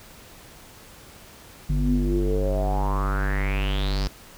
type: tone with low-pass filter sweep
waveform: square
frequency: 48.96 Hz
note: G1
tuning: 1 cent flat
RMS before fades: -23 dBFS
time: 1.69-4.08 s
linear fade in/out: 10 ms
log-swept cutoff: 180 to 5200 Hz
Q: 7.3
effects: pink hiss -47 dBFS RMS until 4.37 s